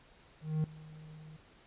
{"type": "tone with ADSR envelope", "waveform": "triangle", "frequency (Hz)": 155.56, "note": "D#3", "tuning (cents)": 0, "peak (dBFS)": -25, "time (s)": [0.41, 1.37], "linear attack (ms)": 230, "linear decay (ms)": 3, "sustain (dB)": -21, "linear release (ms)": 11, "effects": ["pink hiss -61 dBFS RMS until 1.66 s", "resampled to 8000 Hz"]}